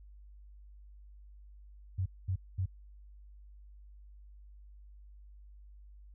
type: tone bursts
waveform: sine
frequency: 93.1 Hz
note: F#2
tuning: 11 cents sharp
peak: -29 dBFS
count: 3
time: 1.98-2.66 s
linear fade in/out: 10 ms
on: 80 ms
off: 220 ms
effects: added 50 Hz sine -51 dBFS peak until 6.14 s